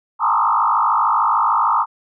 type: tone with frequency modulation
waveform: sine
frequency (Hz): 1073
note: C6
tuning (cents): +43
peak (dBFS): -13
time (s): 0.19-1.86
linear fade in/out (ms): 50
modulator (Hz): 53.3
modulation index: 4.1
effects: none